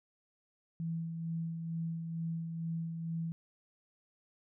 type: tone with tremolo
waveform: sine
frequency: 164.9 Hz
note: E3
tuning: 1 cent sharp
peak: -33 dBFS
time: 0.8-3.32 s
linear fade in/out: 0 ms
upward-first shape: sine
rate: 2.2 Hz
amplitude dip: 40%
effects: none